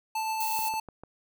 square tone with tremolo, 880 Hz, A5, in tune, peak -28 dBFS, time 0.15-0.8 s, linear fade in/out 5 ms, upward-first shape triangle, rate 8.1 Hz, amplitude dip 25%
violet noise, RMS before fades -34 dBFS, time 0.4-0.69 s, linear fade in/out 5 ms
click train, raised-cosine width 1 ms, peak -29 dBFS, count 4, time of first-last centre 0.59-1.036 s, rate 6.73 Hz
effects none

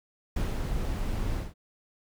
brown noise with ADSR envelope, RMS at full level -27 dBFS, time 0.36-1.54 s, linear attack 6 ms, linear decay 180 ms, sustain -3 dB, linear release 180 ms, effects none

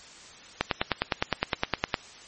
click train, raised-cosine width 0.3 ms, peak -6 dBFS, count 14, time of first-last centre 0.61-1.942 s, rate 9.76 Hz, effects white hiss -48 dBFS RMS until 2.27 s + MP3 32 kbps

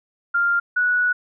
sine tone pair in turn, 1396.9 / 1470.2 Hz, F6 / F#6, 0 / -11 cents, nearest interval minor second, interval 89 cents, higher second, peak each -16 dBFS, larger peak neither, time 0.34-0.6 / 0.76-1.13 s, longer second, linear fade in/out 10 ms, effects none

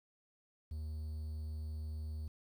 triangle tone, 77.2 Hz, D#2, 13 cents flat, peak -37 dBFS, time 0.71-2.28 s, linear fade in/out 5 ms, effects 11-bit

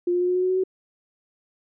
sine tone with pitch steps, 352.1 / 355.4 / 358.7 / 362 / 365.4 / 368.8 / 372.2 / 375.6 Hz, F4 / F4 / F4 / F#4 / F#4 / F#4 / F#4 / F#4, +14 / +30 / +46 / -38 / -22 / -6 / +10 / +26 cents, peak -19 dBFS, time 0.07-0.638 s, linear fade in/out 5 ms, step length 71 ms, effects none

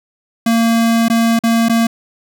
square tone with dropouts, 229.3 Hz, A#3, 28 cents flat, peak -11 dBFS, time 0.46-1.87 s, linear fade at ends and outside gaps 5 ms, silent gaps 1.084-1.099 / 1.391-1.436 / 1.686-1.695 s, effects none

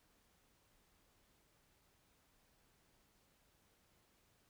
silence, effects pink hiss -74 dBFS RMS until 4.49 s

